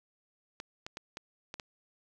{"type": "clicks", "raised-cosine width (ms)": 0.2, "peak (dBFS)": -23, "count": 6, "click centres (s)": [0.601, 0.865, 0.971, 1.171, 1.541, 1.598], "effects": []}